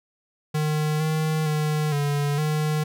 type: tone with pitch steps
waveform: square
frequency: 152.8 / 156.4 / 152.5 / 144.3 / 152.9 Hz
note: D#3 / D#3 / D#3 / D3 / D#3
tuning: -31 / +9 / -34 / -30 / -30 cents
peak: -22 dBFS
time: 0.54-2.84 s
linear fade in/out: 10 ms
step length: 460 ms
effects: none